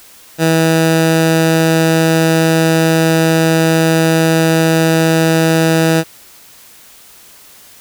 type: tone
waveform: 15% pulse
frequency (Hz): 162.3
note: E3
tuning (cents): -27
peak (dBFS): -3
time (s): 0.38-6.04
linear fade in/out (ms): 50
effects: white hiss -41 dBFS RMS until 7.8 s